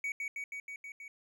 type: tone with echo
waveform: triangle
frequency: 2251 Hz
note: C#7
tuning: 26 cents sharp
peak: -31 dBFS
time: 0.04-0.12 s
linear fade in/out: 2 ms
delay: 160 ms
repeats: 6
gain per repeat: -2 dB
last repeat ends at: 1.08 s
effects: none